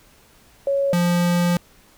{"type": "tone pair in turn", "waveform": ["sine", "square"], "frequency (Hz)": [555, 174.81], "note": ["C#5", "F3"], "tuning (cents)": [2, 2], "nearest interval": "octave + minor sixth", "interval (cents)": 2000, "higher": "first", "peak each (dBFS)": -17, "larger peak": "neither", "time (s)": [[0.67, 0.93], [0.93, 1.57]], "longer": "second", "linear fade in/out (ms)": 2, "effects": ["pink hiss -53 dBFS RMS until 1.97 s"]}